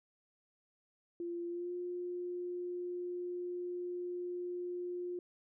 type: tone with pitch glide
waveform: sine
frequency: 344.6 to 355.1 Hz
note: F4 to F4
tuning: -23 to +29 cents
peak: -37 dBFS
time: 1.2-5.19 s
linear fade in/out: 2 ms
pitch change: +52 cents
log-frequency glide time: 1.48-1.73 s
effects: none